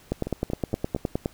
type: two click trains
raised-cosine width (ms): 2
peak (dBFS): -17 / -11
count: 4 / 12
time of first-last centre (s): 0.27-0.963 / 0.12-1.259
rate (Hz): 4.33 / 9.66
effects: pink hiss -54 dBFS RMS until 1.33 s